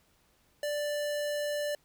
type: tone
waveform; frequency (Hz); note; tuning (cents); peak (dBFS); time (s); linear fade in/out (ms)
square; 588; D5; +2; -31; 0.63-1.75; 2
effects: pink hiss -68 dBFS RMS until 1.84 s